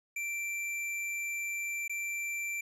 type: tone with dropouts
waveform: square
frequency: 2349 Hz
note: D7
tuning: in tune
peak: -34 dBFS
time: 0.16-2.61 s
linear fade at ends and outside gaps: 5 ms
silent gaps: 1.88-1.895 s
effects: low-pass 12000 Hz 12 dB/octave